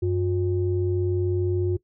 sine tone pair together, 94.95 / 358.5 Hz, F#2 / F4, +45 / +45 cents, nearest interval octave + major seventh, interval 2300 cents, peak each -23 dBFS, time 0.02-1.77 s, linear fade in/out 10 ms, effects noise-tail reverb RT60 0.1 s tail -18 dB re dry + tanh soft clip ceiling -13 dBFS

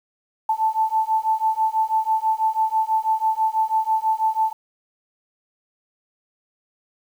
sine beating tone pair, 877 / 883.1 Hz, A5 / A5, -6 / +6 cents, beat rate 6.1 Hz, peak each -21 dBFS, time 0.49-4.53 s, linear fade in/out 5 ms, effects 8-bit

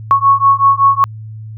sine beating tone pair, 1102 / 1107.3 Hz, C#6 / C#6, -11 / -2 cents, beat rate 5.3 Hz, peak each -10 dBFS, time 0.11-1.04 s, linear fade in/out 0 ms, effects added 109 Hz sine -26 dBFS peak until 1.57 s

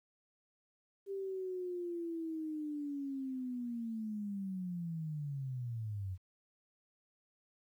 sine linear sweep, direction down, 396.5 to 89.7 Hz, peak -37 dBFS, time 1.06-6.18 s, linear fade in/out 50 ms, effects 12-bit

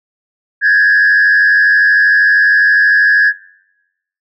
sine tone with frequency modulation, 1671 Hz, G#6, 10 cents sharp, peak -5 dBFS, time 0.61-3.33 s, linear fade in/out 50 ms, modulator 92.6 Hz, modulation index 0.84, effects noise-tail reverb RT60 0.9 s tail -22 dB re dry + tanh soft clip ceiling -4 dBFS

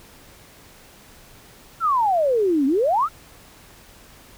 sine exponential two-way sweep, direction down then up, 1406 to 259.8 to 1406 Hz, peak -16 dBFS, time 1.8-3.09 s, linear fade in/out 50 ms, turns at 2.66 s, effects pink hiss -48 dBFS RMS until 4.37 s

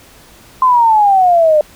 sine exponential sweep, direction down, 1046.5 to 594 Hz, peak -6 dBFS, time 0.62-1.61 s, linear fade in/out 2 ms, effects pink hiss -42 dBFS RMS until 1.75 s

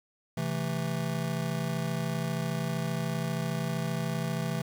square chord, A minor, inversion first, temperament just, 132 / 165 / 220 Hz, C3 / E3 / A3, +16 / +2 / 0 cents, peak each -35 / -33 / -37 dBFS, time 0.37-4.62 s, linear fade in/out 5 ms, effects 9-bit

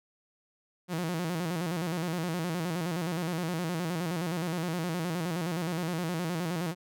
sawtooth tone with vibrato, 169.9 Hz, F3, 47 cents flat, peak -26 dBFS, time 0.88-6.75 s, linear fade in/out 50 ms, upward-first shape square, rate 9.6 Hz, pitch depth 97 cents each way, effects none

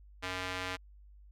square tone with band-pass filter, 92.2 Hz, F#2, 6 cents flat, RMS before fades -38 dBFS, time 0.22-0.77 s, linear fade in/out 20 ms, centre 2300 Hz, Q 0.85, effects added 50 Hz sine -53 dBFS peak until 1.31 s

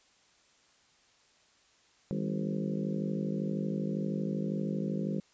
harmonic tone with a mistuned harmonic, 52.7 Hz, G#1, 26 cents sharp, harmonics 3 / 4 / 5 / 6 / 7 / 8 / 9 / 10, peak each -36 / -33 / -41 / -42 / -42 / -44 / -46 / -44 dBFS, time 2.11-5.2 s, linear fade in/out 0 ms, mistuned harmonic 4, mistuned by -91 cents, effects white hiss -65 dBFS RMS until 5.33 s + resampled to 16000 Hz

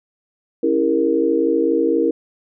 sine chord, C# diminished seventh, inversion none, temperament equal with one note detuned, 277.2 / 329.6 / 401.9 / 466.2 Hz, C#4 / E4 / G4 / Bb4, 0 / 0 / +43 / 0 cents, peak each -22 / -18 / -24 / -18 dBFS, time 0.63-2.11 s, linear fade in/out 5 ms, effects none

